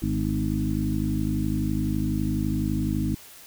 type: harmonic tone with a mistuned harmonic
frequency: 51.91 Hz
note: G#1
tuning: in tune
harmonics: 1 / 2 / 3 / 4 / 5 / 6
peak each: -30 / -30 / -30 / -30 / -30 / -30 dBFS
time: 0.02-3.15 s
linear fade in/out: 5 ms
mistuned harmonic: 4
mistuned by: +34 cents
effects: white hiss -47 dBFS RMS until 3.46 s